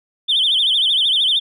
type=tone with vibrato; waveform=sine; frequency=3322 Hz; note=G#7; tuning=in tune; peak=-12 dBFS; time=0.28-1.4 s; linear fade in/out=20 ms; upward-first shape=sine; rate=13 Hz; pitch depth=170 cents each way; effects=tanh soft clip ceiling -9 dBFS